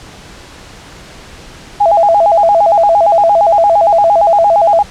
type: tone with vibrato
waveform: sine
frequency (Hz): 740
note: F#5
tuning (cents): 0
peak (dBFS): -5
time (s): 1.8-4.83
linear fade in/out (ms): 10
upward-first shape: square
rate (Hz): 8.7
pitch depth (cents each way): 180
effects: pink hiss -34 dBFS RMS until 4.9 s + low-pass 7000 Hz 12 dB/octave